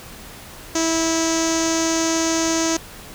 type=tone with low-pass filter; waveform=sawtooth; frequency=326.5 Hz; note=E4; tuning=17 cents flat; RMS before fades=-20 dBFS; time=0.75-2.77 s; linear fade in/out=5 ms; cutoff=6400 Hz; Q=7.1; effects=pink hiss -39 dBFS RMS until 3.14 s